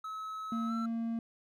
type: tone with pitch glide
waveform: triangle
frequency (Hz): 1290 to 1338.6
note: E6 to E6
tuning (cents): -38 to +26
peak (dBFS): -36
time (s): 0.04-0.86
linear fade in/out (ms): 5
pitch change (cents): +64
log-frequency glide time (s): 0.67-0.72
type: tone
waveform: triangle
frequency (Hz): 229.3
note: A#3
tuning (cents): -28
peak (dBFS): -30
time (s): 0.52-1.19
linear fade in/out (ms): 2
effects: none